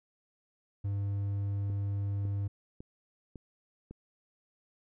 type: tone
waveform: triangle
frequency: 100 Hz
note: G2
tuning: 35 cents sharp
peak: -28 dBFS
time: 0.84-2.48 s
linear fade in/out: 10 ms
type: click train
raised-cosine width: 3 ms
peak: -32 dBFS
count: 5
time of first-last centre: 1.7-3.91 s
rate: 1.81 Hz
effects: none

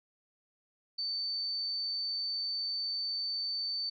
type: tone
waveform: sine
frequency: 4548 Hz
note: C#8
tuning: 44 cents sharp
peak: -32 dBFS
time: 0.98-3.9 s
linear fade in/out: 10 ms
effects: none

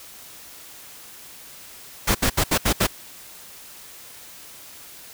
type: noise bursts at uneven times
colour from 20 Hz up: pink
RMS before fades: -19 dBFS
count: 6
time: 2.07-2.15 / 2.22-2.3 / 2.37-2.44 / 2.51-2.58 / 2.65-2.73 / 2.8-2.87 s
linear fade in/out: 10 ms
effects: white hiss -43 dBFS RMS until 5.13 s

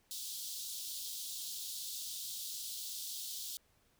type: high-pass noise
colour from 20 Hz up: pink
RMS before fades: -43 dBFS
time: 0.11-3.57 s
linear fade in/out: 0 ms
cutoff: 3400 Hz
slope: 48 dB/octave
effects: pink hiss -72 dBFS RMS until 3.99 s

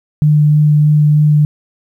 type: tone with vibrato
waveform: sine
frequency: 150 Hz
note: D3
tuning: 37 cents sharp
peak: -6 dBFS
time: 0.22-1.45 s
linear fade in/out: 0 ms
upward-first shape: sine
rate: 3.2 Hz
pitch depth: 9 cents each way
effects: 8-bit

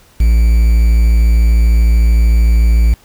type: tone with quantisation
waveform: triangle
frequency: 56.7 Hz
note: A#1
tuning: 47 cents flat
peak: -4 dBFS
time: 0.2-2.94 s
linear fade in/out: 5 ms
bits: 5
effects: pink hiss -47 dBFS RMS until 3.04 s

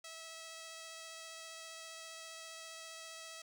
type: tone with vibrato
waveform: 5% pulse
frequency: 650 Hz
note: E5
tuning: 24 cents flat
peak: -36 dBFS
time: 0.04-3.42 s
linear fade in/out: 5 ms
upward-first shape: triangle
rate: 15 Hz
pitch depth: 12 cents each way
effects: none

